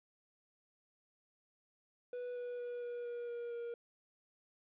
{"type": "tone with pitch steps", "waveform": "triangle", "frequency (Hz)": [491.7, 488.3, 484.9, 481.6, 478.3, 475, 471.7], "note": ["B4", "B4", "B4", "B4", "A#4", "A#4", "A#4"], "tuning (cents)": [-8, -20, -32, -44, 44, 33, 20], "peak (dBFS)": -38, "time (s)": [2.13, 3.74], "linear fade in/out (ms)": 2, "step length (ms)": 230, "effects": ["resampled to 8000 Hz", "12-bit"]}